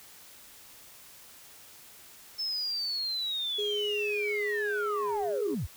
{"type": "linear sweep", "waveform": "sine", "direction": "down", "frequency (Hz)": [5290, 51.91], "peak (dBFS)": -29, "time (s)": [2.38, 5.67], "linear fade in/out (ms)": 20}
{"type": "tone with pitch glide", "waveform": "sine", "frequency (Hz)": [415.3, 411.5], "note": ["G#4", "G#4"], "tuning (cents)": [0, -16], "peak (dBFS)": -29, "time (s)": [3.58, 5.55], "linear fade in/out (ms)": 10, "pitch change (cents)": -16, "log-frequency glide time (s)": [4.96, 5.22]}
{"effects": ["tanh soft clip ceiling -23 dBFS", "white hiss -52 dBFS RMS until 5.76 s"]}